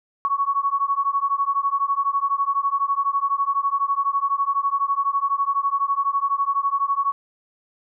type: beating tone pair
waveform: sine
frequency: 1108.7 / 1120.7 Hz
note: C#6 / C#6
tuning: 0 / +19 cents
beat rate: 12 Hz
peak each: -22 dBFS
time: 0.25-7.12 s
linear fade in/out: 0 ms
effects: none